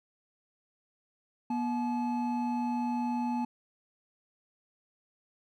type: tone pair together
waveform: triangle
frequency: 241.3 / 860 Hz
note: B3 / A5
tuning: -40 / -40 cents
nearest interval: octave + minor seventh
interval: 2200 cents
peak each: -28 / -32 dBFS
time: 1.5-3.45 s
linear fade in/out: 5 ms
effects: none